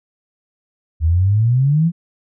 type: exponential sweep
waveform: sine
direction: up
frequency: 76.3 to 174.61 Hz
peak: -11 dBFS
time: 1-1.92 s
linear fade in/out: 50 ms
effects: none